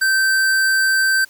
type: tone with hard clipping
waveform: sine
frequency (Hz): 1554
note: G6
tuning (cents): -16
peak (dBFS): -15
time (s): 0.01-1.25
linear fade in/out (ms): 10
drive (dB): 18
effects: white hiss -49 dBFS RMS until 1.29 s